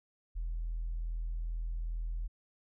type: tone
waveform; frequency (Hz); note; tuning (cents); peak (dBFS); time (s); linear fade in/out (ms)
sine; 41.2; E1; 0; -32; 0.35-2.28; 20
effects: tanh soft clip ceiling -30 dBFS